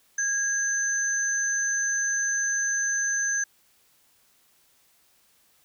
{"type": "tone pair together", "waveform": "sine", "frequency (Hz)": [1641, 6174], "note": ["G#6", "G8"], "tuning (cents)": [-21, -27], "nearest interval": "octave + major seventh", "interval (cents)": 2294, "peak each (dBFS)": -26, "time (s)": [0.18, 3.44], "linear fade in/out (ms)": 5, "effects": ["white hiss -63 dBFS RMS until 5.64 s"]}